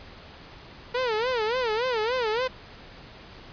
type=tone with vibrato; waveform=sawtooth; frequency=469.8 Hz; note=A#4; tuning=13 cents sharp; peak=-20 dBFS; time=0.94-2.48 s; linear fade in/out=10 ms; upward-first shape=sine; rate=3.5 Hz; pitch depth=170 cents each way; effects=pink hiss -46 dBFS RMS until 3.52 s + resampled to 11025 Hz